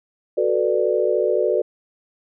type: chord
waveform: sine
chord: B minor seventh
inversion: second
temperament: equal with one note detuned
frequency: 370 / 440 / 493.9 / 590.4 Hz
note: F#4 / A4 / B4 / D5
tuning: 0 / 0 / 0 / +9 cents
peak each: -22 dBFS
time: 0.37-1.62 s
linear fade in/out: 10 ms
effects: none